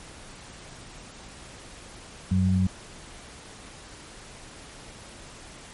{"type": "tone pair together", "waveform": "sine", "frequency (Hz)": [93.8, 186.41], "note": ["F#2", "F#3"], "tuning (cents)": [24, 13], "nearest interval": "octave", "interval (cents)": 1189, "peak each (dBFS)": -22, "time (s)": [2.31, 2.67], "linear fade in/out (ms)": 5, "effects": ["pink hiss -45 dBFS RMS until 5.73 s", "MP3 48 kbps"]}